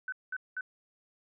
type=tone bursts; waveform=sine; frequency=1513 Hz; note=F#6; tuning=38 cents sharp; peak=-33 dBFS; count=3; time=0.08-0.609 s; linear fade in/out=2 ms; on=43 ms; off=200 ms; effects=none